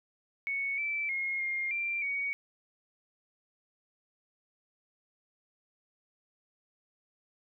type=tone with pitch steps; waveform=sine; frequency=2217 / 2324 / 2151 / 2125 / 2364 / 2244 Hz; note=C#7 / D7 / C7 / C7 / D7 / C#7; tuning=0 / -19 / +47 / +26 / +11 / +21 cents; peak=-30 dBFS; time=0.47-2.33 s; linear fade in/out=0 ms; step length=310 ms; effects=none